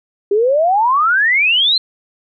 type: exponential sweep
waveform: sine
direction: up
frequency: 391.8 to 4206 Hz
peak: -10 dBFS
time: 0.31-1.78 s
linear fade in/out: 5 ms
effects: none